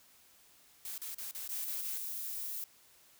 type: noise bursts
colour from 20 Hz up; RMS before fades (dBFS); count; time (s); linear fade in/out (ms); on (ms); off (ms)
blue; -42; 7; 0.85-1.976; 2; 130; 36
type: noise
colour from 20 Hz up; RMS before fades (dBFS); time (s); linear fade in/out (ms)
violet; -40; 1.49-2.64; 2
effects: white hiss -63 dBFS RMS until 3.19 s